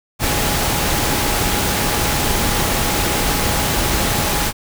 sine tone in noise, 830.6 Hz, G#5, in tune, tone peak -28 dBFS, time 0.19-4.53 s, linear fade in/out 50 ms, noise pink, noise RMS -18 dBFS, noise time 0.19-4.53 s, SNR -13 dB, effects none

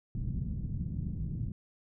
white low-pass noise, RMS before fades -35 dBFS, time 0.15-1.52 s, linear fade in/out 2 ms, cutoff 170 Hz, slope 24 dB/octave, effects none

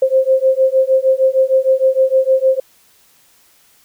sine beating tone pair, 523.3 / 529.8 Hz, C5 / C5, 0 / +22 cents, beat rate 6.5 Hz, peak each -13 dBFS, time 0.02-2.6 s, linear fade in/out 5 ms, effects white hiss -52 dBFS RMS until 3.84 s

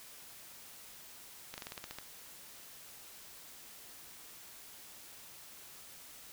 slowing click train, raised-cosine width 0.2 ms, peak -25 dBFS, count 9, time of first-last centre 1.54-1.986 s, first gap 39 ms, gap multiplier 1.1, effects white hiss -53 dBFS RMS until 6.32 s

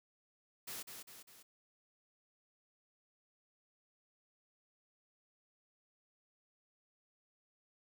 white noise with echo, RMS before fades -45 dBFS, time 0.67-0.83 s, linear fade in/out 10 ms, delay 200 ms, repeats 3, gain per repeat -5 dB, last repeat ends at 1.43 s, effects none

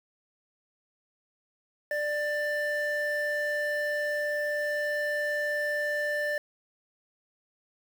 triangle tone pair together, 591.8 / 1775 Hz, D5 / A6, +13 / +15 cents, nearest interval octave + perfect fifth, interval 1902 cents, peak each -27 dBFS, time 1.91-6.38 s, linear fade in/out 2 ms, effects tanh soft clip ceiling -21 dBFS + 8-bit

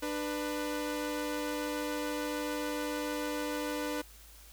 sawtooth tone pair together, 297.7 / 493.9 Hz, D4 / B4, +24 / 0 cents, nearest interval major sixth, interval 876 cents, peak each -31 / -33 dBFS, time 0.02-4.02 s, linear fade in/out 10 ms, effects added 53 Hz sine -54 dBFS peak until 4.52 s + white hiss -56 dBFS RMS until 4.52 s

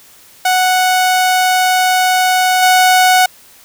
sawtooth tone with level steps, 739 Hz, F#5, 2 cents flat, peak -6 / -3 dBFS, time 0.45-3.26 s, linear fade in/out 5 ms, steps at 2.62 s, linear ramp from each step 10 ms, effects white hiss -43 dBFS RMS until 3.64 s

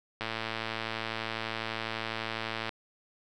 click train, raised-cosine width 0.3 ms, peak -17 dBFS, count 279, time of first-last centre 0.21-2.692 s, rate 112 Hz, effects none

